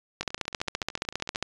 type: two click trains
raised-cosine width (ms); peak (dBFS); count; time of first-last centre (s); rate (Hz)
0.2; -10 / -24; 19 / 16; 0.21-1.426 / 0.23-1.349; 14.8 / 13.4
effects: resampled to 22050 Hz